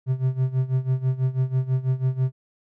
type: tone with tremolo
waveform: triangle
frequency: 130 Hz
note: C3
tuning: 11 cents flat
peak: -15 dBFS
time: 0.06-2.32 s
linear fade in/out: 50 ms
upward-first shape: sine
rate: 6.1 Hz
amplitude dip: 85%
effects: none